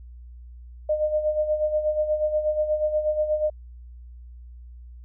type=tone with tremolo; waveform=sine; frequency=610 Hz; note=D#5; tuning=34 cents flat; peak=-18 dBFS; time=0.89-3.5 s; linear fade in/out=5 ms; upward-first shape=sine; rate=8.3 Hz; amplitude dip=65%; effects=added 60 Hz sine -40 dBFS peak until 5.04 s